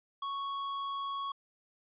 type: tone with hard clipping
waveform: sine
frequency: 1108.7 Hz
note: C#6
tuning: in tune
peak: -36 dBFS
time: 0.22-1.32 s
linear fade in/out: 5 ms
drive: 13 dB
effects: resampled to 8000 Hz